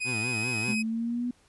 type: tone with pitch glide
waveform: 40% pulse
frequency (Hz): 2498 to 2524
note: D#7 to D#7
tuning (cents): +6 to +24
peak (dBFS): -28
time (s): 0-0.83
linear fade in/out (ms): 20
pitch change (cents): +18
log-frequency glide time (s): 0.23-0.45
type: tone with vibrato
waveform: 20% pulse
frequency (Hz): 116.54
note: A#2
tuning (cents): 0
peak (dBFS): -27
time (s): 0.04-0.76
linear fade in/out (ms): 50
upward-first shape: sine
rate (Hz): 5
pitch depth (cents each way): 160
type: linear sweep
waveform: sine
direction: up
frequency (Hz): 212.8 to 246.9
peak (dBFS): -27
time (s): 0.68-1.31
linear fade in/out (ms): 5
effects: pink hiss -63 dBFS RMS until 1.48 s + resampled to 24000 Hz